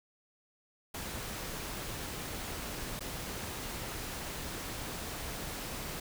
pink noise with dropouts, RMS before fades -40 dBFS, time 0.94-6 s, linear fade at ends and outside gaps 5 ms, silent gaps 2.994-3.006 s, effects none

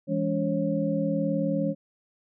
sine tone cluster, 166.7 / 206.1 / 283.8 / 543 Hz, E3 / G#3 / C#4 / C#5, +20 / -13 / +41 / -36 cents, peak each -29 dBFS, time 0.07-1.75 s, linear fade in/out 50 ms, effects none

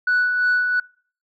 sine tone with tremolo, 1480 Hz, F#6, in tune, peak -13 dBFS, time 0.07-0.8 s, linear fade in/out 5 ms, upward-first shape sine, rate 2.9 Hz, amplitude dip 45%, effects noise-tail reverb RT60 0.5 s tail -26 dB re dry + tanh soft clip ceiling -13 dBFS

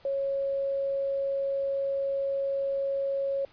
sine tone, 550 Hz, C#5, 14 cents flat, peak -26 dBFS, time 0.05-3.45 s, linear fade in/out 2 ms, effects pink hiss -58 dBFS RMS until 3.52 s + resampled to 11025 Hz

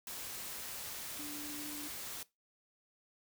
sine tone in noise, 295.4 Hz, D4, 10 cents sharp, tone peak -45 dBFS, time 1.19-1.88 s, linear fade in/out 2 ms, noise white, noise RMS -44 dBFS, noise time 0.07-2.23 s, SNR -4 dB, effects noise-tail reverb RT60 0.2 s tail -19 dB re dry

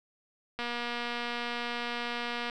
click train, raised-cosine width 0.3 ms, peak -19 dBFS, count 457, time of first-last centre 0.59-2.498 s, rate 239 Hz, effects none

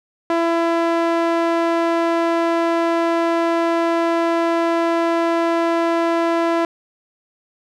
sawtooth tone with band-pass filter, 335 Hz, E4, 28 cents sharp, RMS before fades -18 dBFS, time 0.3-6.65 s, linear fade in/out 2 ms, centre 760 Hz, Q 0.79, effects none

